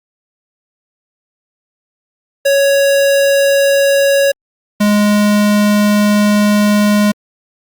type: tone pair in turn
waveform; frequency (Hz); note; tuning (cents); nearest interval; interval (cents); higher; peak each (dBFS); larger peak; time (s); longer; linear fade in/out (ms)
square; 556 / 207.7; C#5 / G#3; +5 / 0; octave + perfect fourth; 1705; first; -9; neither; 2.45-4.32 / 4.8-7.12; second; 10
effects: Opus 48 kbps